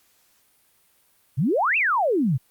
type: exponential two-way sweep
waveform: sine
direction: up then down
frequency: 115.2 to 2767 to 115.2 Hz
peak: -18 dBFS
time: 1.37-2.38 s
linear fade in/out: 20 ms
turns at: 1.77 s
effects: white hiss -62 dBFS RMS until 2.5 s + Opus 48 kbps